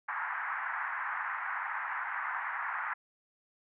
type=band-pass noise; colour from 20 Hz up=white; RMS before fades=-36 dBFS; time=0.08-2.94 s; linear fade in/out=10 ms; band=840 to 1900 Hz; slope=48 dB/octave; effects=none